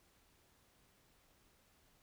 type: silence
effects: pink hiss -71 dBFS RMS until 2.02 s